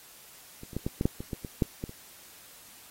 clicks, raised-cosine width 3 ms, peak -30 / -30 / -18 / -16 / -14 / -10 / -23 / -20 / -23 / -10 / -20 / -29 dBFS, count 12, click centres 0.634 / 0.732 / 0.766 / 0.865 / 1.011 / 1.055 / 1.205 / 1.332 / 1.448 / 1.622 / 1.839 / 1.894 s, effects white hiss -52 dBFS RMS until 2.9 s + AAC 48 kbps

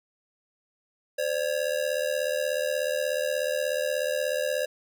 square ring-modulated tone, 554.4 Hz, C#5, in tune, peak -23 dBFS, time 1.18-4.66 s, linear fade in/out 10 ms, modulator 38.3 Hz, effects none

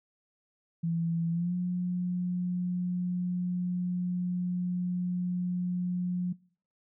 sine tone with pitch glide, 167.1 to 179.09 Hz, E3 to F3, +24 to +44 cents, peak -27 dBFS, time 0.83-6.33 s, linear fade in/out 10 ms, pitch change +120 cents, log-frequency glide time 1.31-1.54 s, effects noise-tail reverb RT60 0.5 s tail -23 dB re dry

